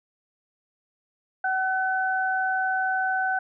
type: tone pair together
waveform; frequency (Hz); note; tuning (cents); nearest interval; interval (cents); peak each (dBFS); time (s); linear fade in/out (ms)
sine; 755.5 / 1511; F#5 / F#6; +36 / +36; octave; 1200; -25 / -25; 1.44-3.39; 5
effects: none